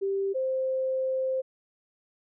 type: tone pair in turn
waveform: sine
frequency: 392 / 523.3 Hz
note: G4 / C5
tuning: 0 / 0 cents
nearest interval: perfect fourth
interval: 500 cents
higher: second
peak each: -25 / -25 dBFS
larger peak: neither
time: 0.01-0.34 / 0.34-1.42 s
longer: second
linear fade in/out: 20 ms
effects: none